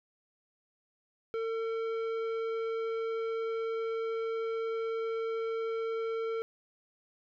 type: tone with tanh clipping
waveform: triangle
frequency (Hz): 451.6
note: A4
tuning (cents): +45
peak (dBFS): -33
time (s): 1.34-6.42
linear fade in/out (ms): 0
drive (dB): 16
effects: none